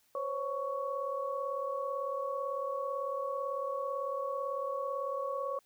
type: tone cluster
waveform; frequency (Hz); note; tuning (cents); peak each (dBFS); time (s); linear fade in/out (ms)
sine; 515 / 553 / 1116; C5 / C#5 / C#6; -28 / -4 / +11; -39 / -36 / -37; 0.15-5.59; 2
effects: white hiss -70 dBFS RMS until 5.65 s